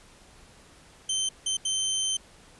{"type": "tone bursts at uneven times", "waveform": "20% pulse", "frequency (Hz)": 3100, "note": "G7", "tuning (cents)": -20, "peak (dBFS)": -20, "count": 3, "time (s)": [[1.09, 1.29], [1.46, 1.57], [1.65, 2.17]], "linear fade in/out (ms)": 5, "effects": ["pink hiss -54 dBFS RMS until 2.59 s", "resampled to 24000 Hz"]}